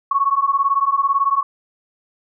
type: beating tone pair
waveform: sine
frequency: 1098 / 1116 Hz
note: C#6 / C#6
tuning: -17 / +11 cents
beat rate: 18 Hz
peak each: -18 / -17 dBFS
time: 0.11-1.43 s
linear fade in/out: 5 ms
effects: none